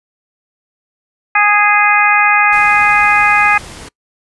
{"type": "harmonic tone", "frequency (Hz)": 414.2, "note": "G#4", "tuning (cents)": -5, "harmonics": [2, 3, 4, 5, 6], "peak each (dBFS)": [-14, -14, -14, -14, -14], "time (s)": [1.35, 3.58], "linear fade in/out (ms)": 5}
{"type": "noise", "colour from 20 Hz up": "pink", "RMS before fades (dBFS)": -32, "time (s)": [2.52, 3.89], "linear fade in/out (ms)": 10}
{"effects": ["noise-tail reverb RT60 0.1 s tail -24 dB re dry", "resampled to 24000 Hz"]}